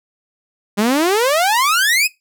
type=exponential sweep; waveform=sawtooth; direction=up; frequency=197 to 2611 Hz; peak=-9 dBFS; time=0.77-2.08 s; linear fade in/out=20 ms; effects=noise-tail reverb RT60 0.2 s tail -21 dB re dry